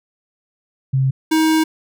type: tone pair in turn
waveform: sine / square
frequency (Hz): 133.2 / 316.8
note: C3 / D#4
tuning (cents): +31 / +31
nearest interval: octave + minor third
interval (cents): 1500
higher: second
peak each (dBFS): -13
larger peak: neither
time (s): 0.93-1.11 / 1.31-1.64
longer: second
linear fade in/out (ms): 10
effects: none